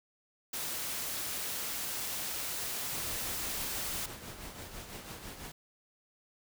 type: noise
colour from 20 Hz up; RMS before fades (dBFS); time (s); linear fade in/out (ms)
white; -37; 0.53-4.06; 5
type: noise with tremolo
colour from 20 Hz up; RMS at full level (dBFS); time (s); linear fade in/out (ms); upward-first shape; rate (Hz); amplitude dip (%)
pink; -43; 2.91-5.52; 5; triangle; 6; 55
effects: none